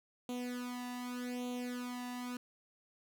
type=tone with flanger; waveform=sawtooth; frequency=246.9 Hz; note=B3; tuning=in tune; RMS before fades=-41 dBFS; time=0.29-2.37 s; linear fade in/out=2 ms; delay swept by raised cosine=0.29 to 1.08 ms; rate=0.84 Hz; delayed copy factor=+0.85; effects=none